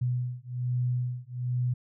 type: beating tone pair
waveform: sine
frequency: 123.47 / 124.67 Hz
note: B2 / B2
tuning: 0 / +17 cents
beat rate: 1.2 Hz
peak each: -30 dBFS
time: 0.01-1.74 s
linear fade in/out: 10 ms
effects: none